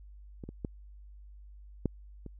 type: clicks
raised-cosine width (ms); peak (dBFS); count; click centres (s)
3; -28 / -28 / -21 / -15 / -30; 5; 0.438 / 0.49 / 0.648 / 1.857 / 2.263
effects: added 50 Hz sine -48 dBFS peak until 2.39 s